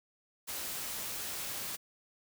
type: noise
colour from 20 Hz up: white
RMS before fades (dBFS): -39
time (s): 0.47-1.77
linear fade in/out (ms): 20
effects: none